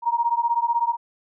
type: beating tone pair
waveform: sine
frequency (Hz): 932.3 / 948.3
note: A#5 / A#5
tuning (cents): 0 / +29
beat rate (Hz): 16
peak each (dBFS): -22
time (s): 0.02-0.97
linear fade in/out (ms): 50
effects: none